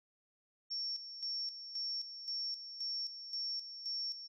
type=tone with tremolo; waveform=sine; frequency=5470 Hz; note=F8; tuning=37 cents flat; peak=-36 dBFS; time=0.7-4.28 s; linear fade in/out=20 ms; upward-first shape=square; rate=1.9 Hz; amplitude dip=65%; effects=none